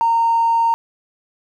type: tone with tanh clipping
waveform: triangle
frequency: 921 Hz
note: A#5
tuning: 21 cents flat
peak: -12 dBFS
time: 0.01-0.74 s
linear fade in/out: 0 ms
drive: 1 dB
effects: none